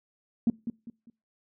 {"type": "tone with echo", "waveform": "sine", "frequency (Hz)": 231.4, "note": "A#3", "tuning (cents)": -13, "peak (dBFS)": -18, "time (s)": [0.47, 0.5], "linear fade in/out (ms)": 2, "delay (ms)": 200, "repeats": 3, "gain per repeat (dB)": -10, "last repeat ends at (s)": 1.1, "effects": ["noise-tail reverb RT60 0.3 s tail -24 dB re dry", "tanh soft clip ceiling -14 dBFS"]}